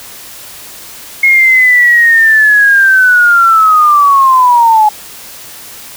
sine linear sweep, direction down, 2165 to 838 Hz, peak -3 dBFS, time 1.23-4.89 s, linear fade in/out 5 ms, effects white hiss -30 dBFS RMS until 5.96 s

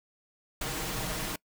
pink noise with comb filter, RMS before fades -34 dBFS, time 0.61-1.36 s, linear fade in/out 5 ms, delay 6.4 ms, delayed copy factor +0.6, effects noise-tail reverb RT60 0.1 s tail -24 dB re dry

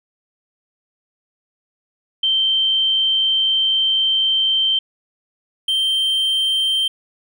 sine / triangle tone pair in turn, 3124 / 3137 Hz, G7 / G7, -7 / +1 cents, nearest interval unison, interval 8 cents, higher second, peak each -14 dBFS, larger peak neither, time 2.23-4.79 / 5.68-6.88 s, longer first, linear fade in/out 5 ms, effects none

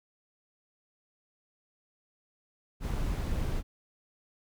brown noise, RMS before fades -31 dBFS, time 2.8-3.63 s, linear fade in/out 50 ms, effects none

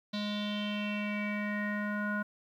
square tone with low-pass filter sweep, 207.7 Hz, G#3, in tune, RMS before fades -34 dBFS, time 0.13-2.23 s, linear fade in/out 10 ms, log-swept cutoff 4000 to 1400 Hz, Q 6.4, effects 11-bit

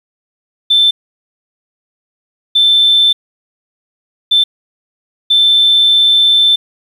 sine tone bursts at uneven times, 3542 Hz, A7, 11 cents sharp, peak -5 dBFS, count 4, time 0.7-0.91 / 2.55-3.13 / 4.31-4.44 / 5.3-6.56 s, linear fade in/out 10 ms, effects tanh soft clip ceiling -1 dBFS + 7-bit

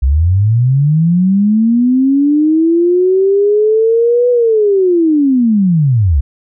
sine linear two-way sweep, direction up then down, 61.74 to 493.9 to 61.74 Hz, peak -7 dBFS, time 0.02-6.21 s, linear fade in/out 10 ms, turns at 4.3 s, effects none

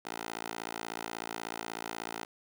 10% pulse tone with high-pass filter, 56.4 Hz, A1, 44 cents sharp, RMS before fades -40 dBFS, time 0.05-2.25 s, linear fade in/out 5 ms, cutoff 540 Hz, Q 0.86, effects none

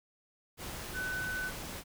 sine tone in noise, 1504 Hz, F#6, 28 cents sharp, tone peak -34 dBFS, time 0.93-1.52 s, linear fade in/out 50 ms, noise pink, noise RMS -42 dBFS, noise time 0.57-1.84 s, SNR +5 dB, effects none

